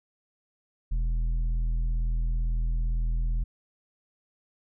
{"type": "tone with tanh clipping", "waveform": "sine", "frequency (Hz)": 41.08, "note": "E1", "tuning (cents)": -5, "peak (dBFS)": -25, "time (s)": [0.91, 3.44], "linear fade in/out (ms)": 10, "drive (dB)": 7, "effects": []}